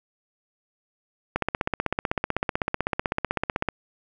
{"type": "click train", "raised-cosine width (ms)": 0.5, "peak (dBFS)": -8, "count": 38, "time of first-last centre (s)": [1.36, 3.687], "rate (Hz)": 15.9, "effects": []}